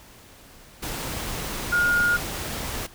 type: tone in noise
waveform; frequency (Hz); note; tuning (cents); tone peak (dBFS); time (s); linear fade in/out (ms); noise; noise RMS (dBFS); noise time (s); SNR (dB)
sine; 1426; F6; +36; -18; 1.72-2.17; 10; pink; -31; 0.82-2.87; +10
effects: pink hiss -49 dBFS RMS until 2.94 s